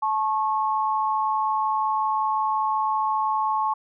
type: tone pair together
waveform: sine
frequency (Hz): 867.5 / 1093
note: A5 / C#6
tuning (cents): -25 / -25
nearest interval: major third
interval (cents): 400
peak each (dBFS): -23 / -24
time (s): 0.02-3.74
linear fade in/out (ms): 10
effects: none